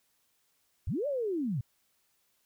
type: linear two-way sweep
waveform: sine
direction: up then down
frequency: 50.5 to 600 to 105 Hz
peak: -29 dBFS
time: 0.87-1.61 s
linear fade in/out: 5 ms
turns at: 1.07 s
effects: white hiss -73 dBFS RMS until 2.45 s